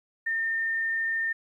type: tone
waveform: sine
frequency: 1813 Hz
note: A#6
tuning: 49 cents flat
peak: -25 dBFS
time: 0.26-1.33 s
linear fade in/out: 10 ms
effects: 11-bit